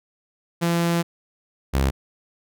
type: tone pair in turn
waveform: sawtooth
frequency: 170 / 67.46 Hz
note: F3 / C#2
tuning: -46 / -46 cents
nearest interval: octave + major third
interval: 1600 cents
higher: first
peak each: -15 / -14 dBFS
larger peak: second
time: 0.61-1.03 / 1.73-1.91 s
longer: first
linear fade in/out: 20 ms
effects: none